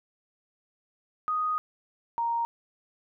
sine tone pair in turn, 1244.5 / 932.3 Hz, D#6 / A#5, 0 / 0 cents, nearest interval perfect fourth, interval 500 cents, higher first, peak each -25 dBFS, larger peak neither, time 1.28-1.58 / 2.18-2.45 s, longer first, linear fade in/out 0 ms, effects none

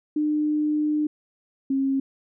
sine tone pair in turn, 301.6 / 270.3 Hz, D4 / C#4, +46 / -44 cents, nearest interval major second, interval 190 cents, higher first, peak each -20 dBFS, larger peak neither, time 0.16-1.07 / 1.7-2 s, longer first, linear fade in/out 5 ms, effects none

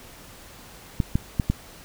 clicks, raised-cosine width 5 ms, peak -8 dBFS, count 4, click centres 1.002 / 1.155 / 1.398 / 1.5 s, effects pink hiss -46 dBFS RMS until 1.84 s

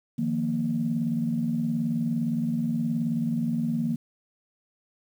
sine chord, Eb suspended second, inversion none, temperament equal, 155.56 / 174.61 / 233.1 Hz, Eb3 / F3 / Bb3, 0 / 0 / 0 cents, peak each -30 / -31 / -25 dBFS, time 0.18-3.96 s, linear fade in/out 10 ms, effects tanh soft clip ceiling -15 dBFS + 9-bit

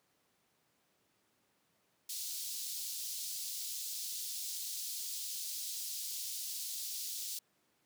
pink high-pass noise, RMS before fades -41 dBFS, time 2.09-7.39 s, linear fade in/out 5 ms, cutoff 4100 Hz, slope 24 dB/octave, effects pink hiss -75 dBFS RMS until 7.85 s + high-pass 150 Hz 12 dB/octave

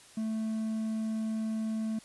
triangle tone, 220 Hz, A3, in tune, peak -28 dBFS, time 0.17-1.99 s, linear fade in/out 5 ms, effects white hiss -55 dBFS RMS until 2.04 s + resampled to 24000 Hz

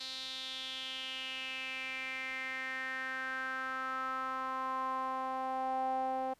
sawtooth tone with band-pass filter sweep, 261.6 Hz, C4, in tune, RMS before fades -38 dBFS, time 0-6.34 s, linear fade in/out 10 ms, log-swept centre 4100 to 690 Hz, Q 5.4, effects pink hiss -69 dBFS RMS until 6.39 s + resampled to 32000 Hz

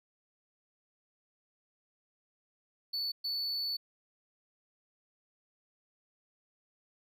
triangle tone bursts at uneven times, 4465 Hz, C#8, 12 cents sharp, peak -31 dBFS, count 2, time 2.93-3.12 / 3.24-3.77 s, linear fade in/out 10 ms, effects none

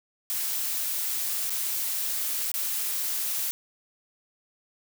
blue noise with dropouts, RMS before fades -29 dBFS, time 0.3-3.51 s, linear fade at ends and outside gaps 0 ms, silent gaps 1.496-1.504 / 2.517-2.541 s, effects none

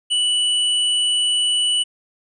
sine tone with hard clipping, 2960 Hz, F#7, in tune, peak -17 dBFS, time 0.1-1.84 s, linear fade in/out 20 ms, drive 17 dB, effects resampled to 24000 Hz

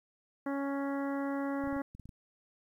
harmonic tone, 278.1 Hz, C#4, 6 cents sharp, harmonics 1 / 2 / 3 / 4 / 5 / 6 / 7, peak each -33 / -39 / -43 / -45 / -47 / -49 / -50 dBFS, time 0.46-1.82 s, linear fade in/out 5 ms
clicks, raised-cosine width 5 ms, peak -36 dBFS, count 8, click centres 1.639 / 1.674 / 1.728 / 1.765 / 1.95 / 1.997 / 2.056 / 2.092 s
effects 11-bit

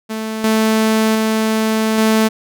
sawtooth tone with level steps, 219.7 Hz, A3, 2 cents flat, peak -17 / -8 / -10 / -7 dBFS, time 0.09-2.29 s, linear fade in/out 20 ms, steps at 0.44 / 1.15 / 1.98 s, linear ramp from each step 2 ms, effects none

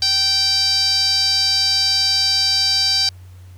sawtooth tone with band-pass filter, 779 Hz, G5, 11 cents flat, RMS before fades -17 dBFS, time 0.02-3.09 s, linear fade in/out 2 ms, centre 4800 Hz, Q 8.6, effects added 91 Hz sine -37 dBFS peak until 3.57 s + pink hiss -54 dBFS RMS until 3.57 s

